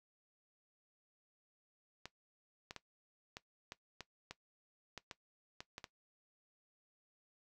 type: clicks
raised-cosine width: 0.2 ms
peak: -28 dBFS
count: 12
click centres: 2.056 / 2.709 / 2.763 / 3.369 / 3.721 / 4.007 / 4.31 / 4.977 / 5.112 / 5.605 / 5.781 / 5.842 s
effects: noise-tail reverb RT60 0.1 s tail -17 dB re dry